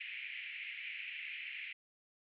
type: band-pass noise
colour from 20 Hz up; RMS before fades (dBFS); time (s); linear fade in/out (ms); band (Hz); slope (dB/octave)
pink; -45; 0-1.73; 10; 2100 to 2700; 48
effects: none